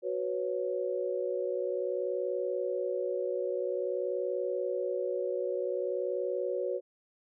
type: chord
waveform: sine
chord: F# suspended fourth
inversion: none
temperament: equal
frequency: 370 / 493.9 / 554.4 Hz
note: F#4 / B4 / C#5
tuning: 0 / 0 / 0 cents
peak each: -34 dBFS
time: 0.02-6.81 s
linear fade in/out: 50 ms
effects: none